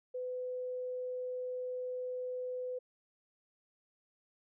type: tone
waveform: sine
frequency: 503 Hz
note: B4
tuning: 32 cents sharp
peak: -36 dBFS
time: 0.14-2.79 s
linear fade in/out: 10 ms
effects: none